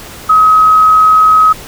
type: tone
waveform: sine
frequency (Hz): 1271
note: D#6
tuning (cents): +36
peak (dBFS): -3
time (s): 0.29-1.53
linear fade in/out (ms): 10
effects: pink hiss -30 dBFS RMS until 1.67 s